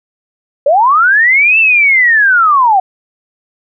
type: linear two-way sweep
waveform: sine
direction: up then down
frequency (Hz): 533 to 2690 to 729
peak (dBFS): -5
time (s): 0.66-2.8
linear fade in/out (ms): 5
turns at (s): 1.59
effects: none